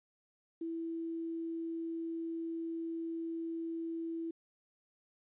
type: tone with quantisation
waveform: sine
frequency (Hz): 330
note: E4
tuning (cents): +2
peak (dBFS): -36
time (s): 0.61-4.31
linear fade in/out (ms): 5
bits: 11
effects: resampled to 8000 Hz